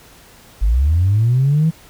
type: linear sweep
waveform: sine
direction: up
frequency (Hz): 46.25 to 164.7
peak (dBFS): -10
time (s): 0.61-1.71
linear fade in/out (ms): 20
effects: tanh soft clip ceiling -7 dBFS + pink hiss -45 dBFS RMS until 1.89 s